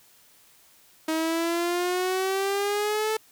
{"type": "exponential sweep", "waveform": "sawtooth", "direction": "up", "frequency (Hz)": [315.8, 440], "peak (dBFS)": -20, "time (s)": [1.08, 3.17], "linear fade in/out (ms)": 5, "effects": ["white hiss -57 dBFS RMS until 3.31 s"]}